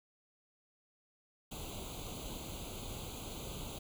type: noise with comb filter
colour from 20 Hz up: pink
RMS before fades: -44 dBFS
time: 1.51-3.79 s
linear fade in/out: 10 ms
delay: 0.28 ms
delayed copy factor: +0.95
effects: none